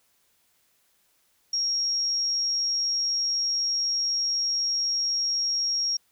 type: tone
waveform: sine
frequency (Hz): 5588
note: F8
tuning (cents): 0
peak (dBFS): -23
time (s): 1.53-5.97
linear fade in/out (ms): 5
effects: white hiss -67 dBFS RMS until 6.11 s